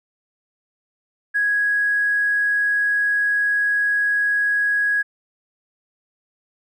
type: tone with tanh clipping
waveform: triangle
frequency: 1661.2 Hz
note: G#6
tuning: in tune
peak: -16 dBFS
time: 1.34-5.03 s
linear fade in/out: 20 ms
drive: 2 dB
effects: none